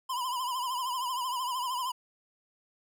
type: tone with vibrato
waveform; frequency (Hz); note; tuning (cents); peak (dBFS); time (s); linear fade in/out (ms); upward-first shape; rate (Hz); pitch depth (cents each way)
square; 1006; B5; +32; -31; 0.09-1.92; 10; triangle; 13; 100
effects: none